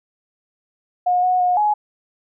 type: tone with pitch steps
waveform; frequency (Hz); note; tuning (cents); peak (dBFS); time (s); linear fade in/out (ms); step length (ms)
sine; 720 / 732 / 721 / 840; F#5 / F#5 / F#5 / G#5; -47 / -19 / -45 / +19; -14; 1.06-1.74; 10; 170
effects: none